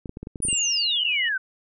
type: clicks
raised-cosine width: 3 ms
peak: -21 dBFS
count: 10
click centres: 0.058 / 0.094 / 0.171 / 0.23 / 0.271 / 0.358 / 0.403 / 0.451 / 0.485 / 0.529 s
type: exponential sweep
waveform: sine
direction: down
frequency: 9956 to 1481 Hz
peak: -22 dBFS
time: 0.42-1.38 s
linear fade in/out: 10 ms
type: tone with pitch glide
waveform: sine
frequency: 2801 to 2928 Hz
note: F7 to F#7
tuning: +4 to -19 cents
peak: -25 dBFS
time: 0.48-1.29 s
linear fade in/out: 10 ms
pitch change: +77 cents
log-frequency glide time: 0.73-1.14 s
effects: none